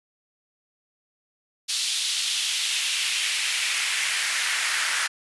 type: noise with high-pass filter sweep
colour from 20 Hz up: pink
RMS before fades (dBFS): -25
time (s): 1.68-5.08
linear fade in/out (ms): 20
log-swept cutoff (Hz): 3800 to 1600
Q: 1.9
effects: resampled to 24000 Hz